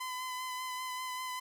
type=tone with vibrato; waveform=sawtooth; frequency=1015 Hz; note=B5; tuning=47 cents sharp; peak=-33 dBFS; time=0-1.4 s; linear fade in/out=10 ms; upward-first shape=sine; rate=5.1 Hz; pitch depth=19 cents each way; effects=none